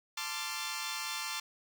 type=chord; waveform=10% pulse; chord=D minor seventh; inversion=second; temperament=equal with one note detuned; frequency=880 / 1046.5 / 1174.7 / 1380.1 Hz; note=A5 / C6 / D6 / F6; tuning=0 / 0 / 0 / -21 cents; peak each=-33 dBFS; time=0.17-1.4 s; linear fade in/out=5 ms; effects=none